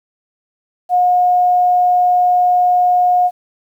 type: tone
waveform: sine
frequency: 720 Hz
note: F#5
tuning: 47 cents flat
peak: -9 dBFS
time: 0.89-3.31 s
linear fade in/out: 50 ms
effects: 8-bit